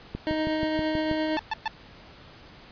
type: click train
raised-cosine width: 3 ms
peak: -18 dBFS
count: 7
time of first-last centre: 0.15-1.113 s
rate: 6.23 Hz
type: tone with tremolo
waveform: 25% pulse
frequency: 311.9 Hz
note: D#4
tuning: 4 cents sharp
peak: -20 dBFS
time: 0.27-1.37 s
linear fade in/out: 0 ms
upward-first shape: triangle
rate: 8.7 Hz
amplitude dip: 25%
type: tone bursts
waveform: sawtooth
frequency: 878 Hz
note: A5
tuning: 4 cents flat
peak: -21 dBFS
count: 3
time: 1.37-1.679 s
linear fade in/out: 2 ms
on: 23 ms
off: 120 ms
effects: pink hiss -49 dBFS RMS until 2.71 s + resampled to 11025 Hz